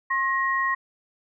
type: tone pair together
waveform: sine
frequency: 1074 / 1886.2 Hz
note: C6 / A#6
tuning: +45 / +20 cents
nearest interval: minor seventh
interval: 975 cents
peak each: -24 dBFS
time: 0.1-0.75 s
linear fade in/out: 10 ms
effects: none